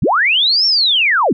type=linear two-way sweep; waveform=sine; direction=up then down; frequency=66.5 to 5530 to 156.4 Hz; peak=-10 dBFS; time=0.02-1.33 s; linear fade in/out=5 ms; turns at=0.66 s; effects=none